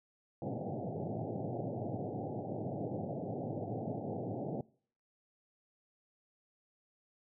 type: band-pass noise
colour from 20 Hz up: pink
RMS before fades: -39 dBFS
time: 0.42-4.61 s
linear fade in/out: 2 ms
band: 100 to 800 Hz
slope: 96 dB/octave
effects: noise-tail reverb RT60 0.5 s tail -23 dB re dry